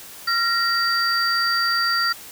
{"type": "tone cluster", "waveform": "sine", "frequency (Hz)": [1377, 1873, 4660], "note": ["F6", "A#6", "D8"], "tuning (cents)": [-25, 8, -14], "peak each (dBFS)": [-21, -25, -22], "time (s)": [0.27, 2.13], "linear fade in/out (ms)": 10, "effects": ["white hiss -40 dBFS RMS until 2.31 s"]}